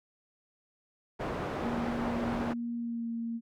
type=low-pass noise; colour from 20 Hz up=white; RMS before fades=-35 dBFS; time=1.19-2.54 s; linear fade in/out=20 ms; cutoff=820 Hz; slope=12 dB/octave
type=tone with pitch glide; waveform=sine; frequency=236 to 231 Hz; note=A#3 to A#3; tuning=+22 to -16 cents; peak=-32 dBFS; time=1.62-3.41 s; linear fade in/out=50 ms; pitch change=-38 cents; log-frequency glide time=2.76-3.09 s
effects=none